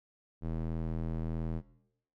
square tone with band-pass filter, 40.75 Hz, E1, 19 cents flat, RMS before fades -35 dBFS, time 0.41-1.62 s, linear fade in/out 50 ms, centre 190 Hz, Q 0.58, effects noise-tail reverb RT60 0.8 s tail -19 dB re dry

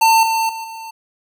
square tone with level steps, 898 Hz, A5, 35 cents sharp, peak -10 / -16 / -26 / -30 dBFS, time 0.01-0.91 s, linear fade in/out 10 ms, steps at 0.23 / 0.49 / 0.64 s, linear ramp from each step 2 ms, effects none

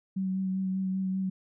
sine tone with vibrato, 189.3 Hz, F#3, 40 cents sharp, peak -27 dBFS, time 0.16-1.3 s, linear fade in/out 10 ms, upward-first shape sine, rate 5.1 Hz, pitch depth 17 cents each way, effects none

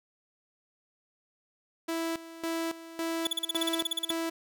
sawtooth tone with tremolo, 329.6 Hz, E4, in tune, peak -26 dBFS, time 1.88-4.3 s, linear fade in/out 10 ms, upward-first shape square, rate 1.8 Hz, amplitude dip 80%
45% pulse tone bursts, 3450 Hz, A7, 35 cents flat, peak -26 dBFS, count 15, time 3.25-4.111 s, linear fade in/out 5 ms, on 21 ms, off 39 ms
effects none

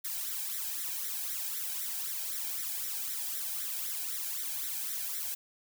blue noise with flanger, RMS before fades -36 dBFS, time 0.04-5.35 s, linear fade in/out 10 ms, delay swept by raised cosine 0.52 to 1.3 ms, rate 3.9 Hz, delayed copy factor +0.8, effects none

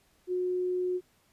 sine tone, 363.2 Hz, F#4, 32 cents flat, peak -27 dBFS, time 0.27-1.01 s, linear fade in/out 50 ms, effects pink hiss -67 dBFS RMS until 1.32 s + resampled to 32000 Hz

